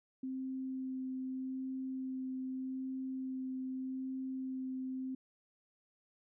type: tone with vibrato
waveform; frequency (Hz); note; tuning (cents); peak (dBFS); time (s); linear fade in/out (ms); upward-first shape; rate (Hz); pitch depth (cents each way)
sine; 261.1; C4; -3; -37; 0.23-5.15; 5; sine; 0.82; 9
effects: none